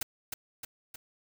white noise with echo, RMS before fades -32 dBFS, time 0.01-0.03 s, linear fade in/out 5 ms, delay 310 ms, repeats 3, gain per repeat -4 dB, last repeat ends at 0.96 s, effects none

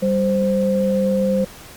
sine tone pair together, 195.53 / 522 Hz, G3 / C5, -4 / -4 cents, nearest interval octave + perfect fourth, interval 1700 cents, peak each -18 dBFS, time 0.02-1.45 s, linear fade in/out 10 ms, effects pink hiss -40 dBFS RMS until 1.76 s + Opus 48 kbps

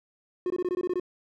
triangle tone bursts, 360.8 Hz, F#4, 44 cents flat, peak -23 dBFS, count 9, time 0.46-0.998 s, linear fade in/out 2 ms, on 42 ms, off 20 ms, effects none

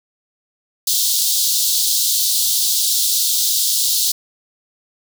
pink high-pass noise, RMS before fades -17 dBFS, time 0.87-4.12 s, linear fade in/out 5 ms, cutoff 3600 Hz, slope 48 dB/octave, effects none

